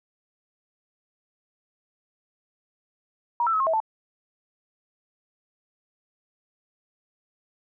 sine tone with pitch steps, 951 / 1334 / 1282 / 1074 / 648 / 882 Hz, A#5 / E6 / E6 / C6 / E5 / A5, +34 / +20 / -49 / +45 / -30 / +4 cents, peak -20 dBFS, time 3.4-3.802 s, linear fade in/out 2 ms, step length 67 ms, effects none

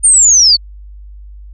sine linear sweep, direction down, 9040 to 4346 Hz, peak -4 dBFS, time 0.03-0.57 s, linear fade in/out 20 ms, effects added 50 Hz sine -30 dBFS peak until 1.53 s

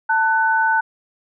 sine tone pair together, 889.4 / 1497 Hz, A5 / F#6, +18 / +20 cents, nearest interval major sixth, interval 902 cents, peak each -17 dBFS, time 0.09-0.81 s, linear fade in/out 10 ms, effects none

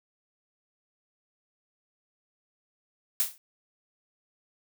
blue noise with exponential decay, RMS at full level -22 dBFS, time 3.2-3.38 s, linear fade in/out 0 ms, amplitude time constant 39 ms, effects none

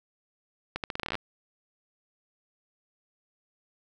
accelerating click train, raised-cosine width 0.3 ms, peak -15 dBFS, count 13, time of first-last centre 0.76-1.153 s, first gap 78 ms, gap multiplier 0.82, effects none

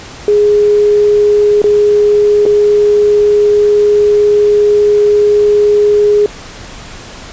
sine tone with dropouts, 415.3 Hz, G#4, in tune, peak -5 dBFS, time 0.28-6.26 s, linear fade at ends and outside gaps 1 ms, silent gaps 1.618-1.641 / 2.454-2.462 s, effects pink hiss -30 dBFS RMS until 7.32 s + resampled to 16000 Hz

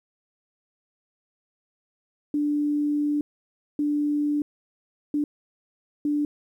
sine tone bursts at uneven times, 294 Hz, D4, 2 cents sharp, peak -21 dBFS, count 4, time 2.34-3.21 / 3.79-4.42 / 5.14-5.24 / 6.05-6.25 s, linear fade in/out 2 ms, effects 10-bit

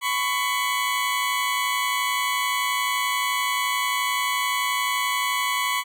20% pulse tone pair together, 1002.5 / 1114 Hz, B5 / C#6, +26 / +8 cents, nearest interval major second, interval 182 cents, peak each -20 dBFS, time 0.01-5.84 s, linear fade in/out 50 ms, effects none

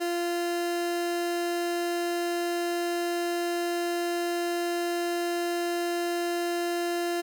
30% pulse tone, 345.9 Hz, F4, 17 cents flat, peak -24 dBFS, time 0-7.22 s, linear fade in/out 20 ms, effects none

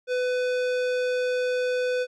sine tone with tanh clipping, 500 Hz, B4, 21 cents sharp, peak -25 dBFS, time 0.07-2.07 s, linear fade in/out 50 ms, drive 18 dB, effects none

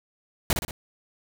pink noise with echo, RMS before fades -21 dBFS, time 0.5-0.53 s, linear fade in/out 2 ms, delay 60 ms, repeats 3, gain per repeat -5 dB, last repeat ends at 0.71 s, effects none

